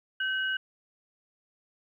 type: tone pair together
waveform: sine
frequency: 1539.9 / 2907 Hz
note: G6 / F#7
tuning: -31 / -31 cents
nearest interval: major seventh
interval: 1100 cents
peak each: -28 / -33 dBFS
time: 0.2-0.57 s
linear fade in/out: 5 ms
effects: 11-bit